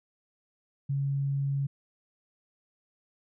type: tone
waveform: sine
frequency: 139 Hz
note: C#3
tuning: 5 cents sharp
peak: -26 dBFS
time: 0.89-1.67 s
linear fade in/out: 10 ms
effects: none